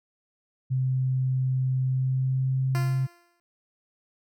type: tone with pitch glide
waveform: sine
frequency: 130 to 131.81 Hz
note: C3 to C3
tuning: -11 to +13 cents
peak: -22 dBFS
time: 0.7-3.07 s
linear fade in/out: 20 ms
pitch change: +24 cents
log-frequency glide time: 1.84-2.63 s
type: tone with exponential decay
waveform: 10% pulse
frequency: 346.1 Hz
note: F4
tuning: 16 cents flat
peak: -22 dBFS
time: 2.75-3.4 s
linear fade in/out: 0 ms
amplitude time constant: 140 ms
effects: none